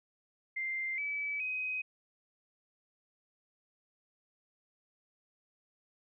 sine tone with pitch steps, 2093 / 2296 / 2518 Hz, C7 / D7 / D#7, 0 / -40 / +20 cents, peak -33 dBFS, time 0.56-1.82 s, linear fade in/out 10 ms, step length 420 ms, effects none

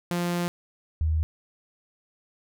sawtooth / sine tone pair in turn, 174.5 / 78.77 Hz, F3 / D#2, -1 / +22 cents, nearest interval octave + major second, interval 1377 cents, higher first, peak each -21 dBFS, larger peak neither, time 0.11-0.48 / 1.01-1.23 s, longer first, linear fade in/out 0 ms, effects none

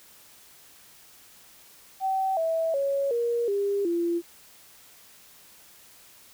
sine tone with pitch steps, 767 / 652.5 / 555 / 472.1 / 401.6 / 341.7 Hz, G5 / E5 / C#5 / A#4 / G4 / F4, -38 / -18 / +2 / +22 / +42 / -38 cents, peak -23 dBFS, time 2-4.22 s, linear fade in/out 50 ms, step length 370 ms, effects white hiss -53 dBFS RMS until 6.33 s

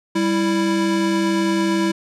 square tone pair together, 195.98 / 329.6 Hz, G3 / E4, 0 / 0 cents, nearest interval major sixth, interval 900 cents, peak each -22 / -19 dBFS, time 0.15-1.92 s, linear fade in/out 10 ms, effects low-pass 8000 Hz 12 dB/octave

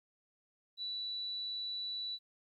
sine tone, 3951 Hz, B7, in tune, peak -37 dBFS, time 0.77-2.19 s, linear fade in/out 50 ms, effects 13-bit

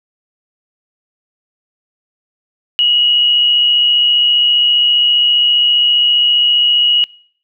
sine tone with amplitude modulation, 2900 Hz, F#7, 35 cents flat, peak -7 dBFS, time 2.79-7.04 s, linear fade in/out 0 ms, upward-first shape sine, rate 135 Hz, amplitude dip 40%, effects noise-tail reverb RT60 0.6 s tail -25 dB re dry

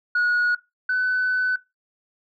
sine tone pair in turn, 1454 / 1504.4 Hz, F#6 / F#6, -31 / +28 cents, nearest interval minor second, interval 59 cents, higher second, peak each -16 / -18 dBFS, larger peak first, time 0.15-0.55 / 0.89-1.56 s, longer second, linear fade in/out 5 ms, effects noise-tail reverb RT60 0.2 s tail -19 dB re dry + tanh soft clip ceiling -16 dBFS

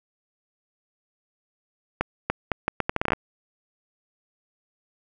accelerating click train, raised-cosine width 0.5 ms, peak -7 dBFS, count 13, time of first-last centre 2.01-3.133 s, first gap 290 ms, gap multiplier 0.75, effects none

